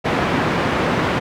pink band-pass noise, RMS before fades -19 dBFS, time 0.04-1.2 s, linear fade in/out 20 ms, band 130 to 2100 Hz, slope 12 dB/octave, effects none

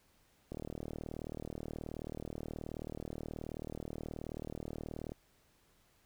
click train, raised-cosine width 2 ms, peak -28 dBFS, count 179, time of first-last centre 0.52-5.119 s, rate 38.7 Hz, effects pink hiss -70 dBFS RMS until 6.05 s

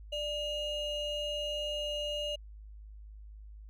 triangle ring-modulated tone, 1723 Hz, A6, 37 cents flat, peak -28 dBFS, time 0.12-2.36 s, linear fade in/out 10 ms, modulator 1130 Hz, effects added 52 Hz sine -46 dBFS peak until 3.69 s

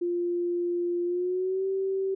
sine tone with pitch glide, 349.2 to 385.2 Hz, F4 to G4, 0 to -30 cents, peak -25 dBFS, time 0.01-2.15 s, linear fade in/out 10 ms, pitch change +170 cents, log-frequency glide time 1.05-1.66 s, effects none

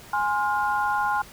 sine chord, F minor, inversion first, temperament equal with one note detuned, 830.6 / 1046.5 / 1417.2 Hz, Ab5 / C6 / F6, 0 / 0 / +25 cents, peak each -24 / -27 / -27 dBFS, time 0.13-1.22 s, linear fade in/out 5 ms, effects pink hiss -46 dBFS RMS until 1.32 s

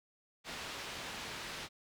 white low-pass noise, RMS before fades -44 dBFS, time 0.44-1.69 s, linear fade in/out 50 ms, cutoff 3800 Hz, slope 12 dB/octave, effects none

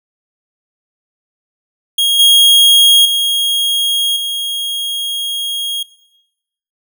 45% pulse tone with level steps, 3270 Hz, G#7, 28 cents flat, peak -10 / -5 / -12 / -17 dBFS, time 1.98-5.83 s, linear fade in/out 5 ms, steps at 2.19 / 3.05 / 4.16 s, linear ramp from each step 5 ms, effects noise-tail reverb RT60 0.9 s tail -18 dB re dry

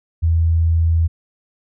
sine tone, 82.41 Hz, E2, in tune, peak -12 dBFS, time 0.22-1.08 s, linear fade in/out 20 ms, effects none

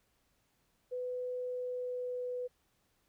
sine tone with pitch glide, 499.3 to 496.1 Hz, B4 to B4, +19 to +8 cents, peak -35 dBFS, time 0.91-2.48 s, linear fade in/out 20 ms, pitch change -11 cents, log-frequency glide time 1.48-2.33 s, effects pink hiss -75 dBFS RMS until 3.08 s

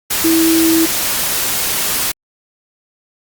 sine tone in noise, 327 Hz, E4, 14 cents flat, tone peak -10 dBFS, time 0.24-0.86 s, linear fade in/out 10 ms, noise white, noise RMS -17 dBFS, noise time 0.1-2.12 s, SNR +4 dB, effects Opus 48 kbps

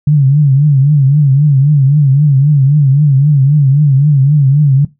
sine tone with vibrato, 141.8 Hz, C#3, 40 cents sharp, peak -4 dBFS, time 0.07-4.85 s, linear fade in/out 5 ms, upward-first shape triangle, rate 3.8 Hz, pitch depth 140 cents each way, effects noise-tail reverb RT60 0.2 s tail -19 dB re dry

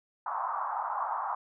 white band-pass noise, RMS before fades -33 dBFS, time 0.26-1.35 s, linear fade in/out 5 ms, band 750 to 1200 Hz, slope 48 dB/octave, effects none

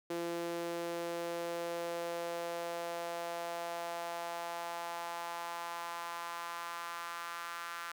sawtooth tone with high-pass filter sweep, 170.5 Hz, F3, 41 cents flat, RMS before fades -40 dBFS, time 0.1-7.92 s, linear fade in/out 5 ms, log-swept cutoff 380 to 1300 Hz, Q 2.8, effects none

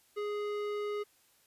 sine tone with tanh clipping, 415.3 Hz, G#4, in tune, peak -35 dBFS, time 0.16-1.04 s, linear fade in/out 20 ms, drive 16 dB, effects white hiss -67 dBFS RMS until 1.46 s + resampled to 32000 Hz

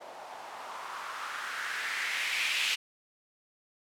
violet noise with low-pass filter sweep, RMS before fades -35 dBFS, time 0-2.76 s, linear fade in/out 20 ms, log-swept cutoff 670 to 2800 Hz, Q 2.9, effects none

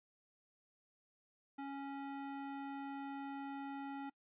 square tone with band-pass filter, 277 Hz, C#4, 1 cent flat, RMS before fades -45 dBFS, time 1.58-4.1 s, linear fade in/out 10 ms, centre 750 Hz, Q 0.76, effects noise-tail reverb RT60 0.1 s tail -23 dB re dry + resampled to 8000 Hz

